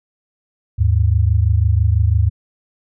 sine tone pair together, 77.78 / 103.82 Hz, D#2 / G#2, 0 / 0 cents, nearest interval perfect fourth, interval 500 cents, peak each -14 dBFS, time 0.78-2.3 s, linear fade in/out 20 ms, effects none

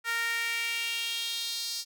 sawtooth tone with high-pass filter sweep, 463.1 Hz, A#4, 11 cents flat, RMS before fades -32 dBFS, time 0.04-1.85 s, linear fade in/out 50 ms, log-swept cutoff 1600 to 4900 Hz, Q 3.3, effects none

